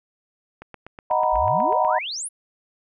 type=click train; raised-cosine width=0.5 ms; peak=-23 dBFS; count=11; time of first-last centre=0.62-1.849 s; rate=8.14 Hz
type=chord; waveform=sine; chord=B major seventh; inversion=first; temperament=equal; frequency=622.3 / 740 / 932.3 / 987.8 Hz; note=D#5 / F#5 / A#5 / B5; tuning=0 / 0 / 0 / 0 cents; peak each=-23 dBFS; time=1.1-1.99 s; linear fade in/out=10 ms
type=exponential sweep; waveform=sine; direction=up; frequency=41.98 to 11250 Hz; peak=-27 dBFS; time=1.32-2.29 s; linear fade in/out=20 ms
effects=none